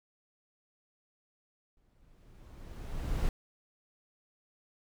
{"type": "noise with exponential growth", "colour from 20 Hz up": "brown", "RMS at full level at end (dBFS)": -29, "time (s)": [1.77, 3.29], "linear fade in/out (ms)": 1, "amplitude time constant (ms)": 330, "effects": []}